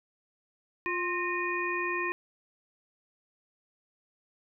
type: harmonic tone with a mistuned harmonic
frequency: 352.2 Hz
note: F4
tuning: 15 cents sharp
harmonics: 1 / 3 / 5 / 7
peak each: -34 / -34 / -34 / -34 dBFS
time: 0.86-2.12 s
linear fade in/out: 0 ms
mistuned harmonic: 5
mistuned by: +73 cents
effects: none